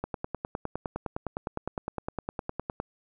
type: click train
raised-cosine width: 1 ms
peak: -17 dBFS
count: 28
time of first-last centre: 0.04-2.801 s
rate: 9.78 Hz
effects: none